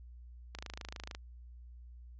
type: click train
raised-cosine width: 0.2 ms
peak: -25 dBFS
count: 17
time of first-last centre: 0.55-1.149 s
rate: 26.7 Hz
effects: added 60 Hz sine -49 dBFS peak until 2.19 s + resampled to 16000 Hz